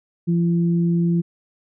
sine tone pair together, 170.84 / 340 Hz, F3 / F4, -38 / -46 cents, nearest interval octave, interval 1192 cents, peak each -16 / -26 dBFS, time 0.27-1.22 s, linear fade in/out 20 ms, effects none

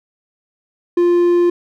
triangle tone, 349.2 Hz, F4, in tune, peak -8 dBFS, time 0.97-1.5 s, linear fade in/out 5 ms, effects none

